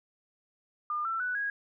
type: tone with pitch steps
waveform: sine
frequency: 1207 / 1339.3 / 1486 / 1648.8 Hz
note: D6 / E6 / F#6 / G#6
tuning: +47 / +27 / +7 / -13 cents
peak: -29 dBFS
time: 0.9-1.5 s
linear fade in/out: 2 ms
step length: 150 ms
effects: none